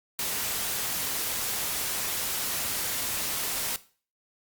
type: noise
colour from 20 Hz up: white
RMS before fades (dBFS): -30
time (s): 0.19-3.76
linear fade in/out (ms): 0
effects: noise-tail reverb RT60 0.4 s tail -17 dB re dry + Opus 48 kbps